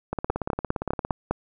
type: two click trains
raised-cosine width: 1 ms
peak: -13 / -9 dBFS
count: 18 / 6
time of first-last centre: 0.13-1.107 / 0.3-1.31 s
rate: 17.4 / 4.95 Hz
effects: none